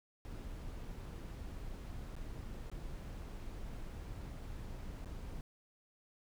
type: noise with dropouts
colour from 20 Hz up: brown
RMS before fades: -45 dBFS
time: 0.25-5.41 s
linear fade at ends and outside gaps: 0 ms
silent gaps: 2.153-2.165 / 2.699-2.716 / 5.047-5.058 s
effects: none